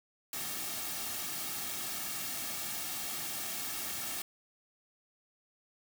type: noise with comb filter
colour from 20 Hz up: white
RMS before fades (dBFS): -38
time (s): 0.33-4.22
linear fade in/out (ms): 2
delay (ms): 2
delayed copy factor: -0.6
effects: none